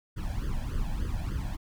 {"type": "noise with flanger", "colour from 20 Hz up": "brown", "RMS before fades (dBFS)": -31, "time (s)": [0.16, 1.57], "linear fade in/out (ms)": 20, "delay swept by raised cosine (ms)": [0.62, 1.26], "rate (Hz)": 3.4, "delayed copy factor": 1, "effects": []}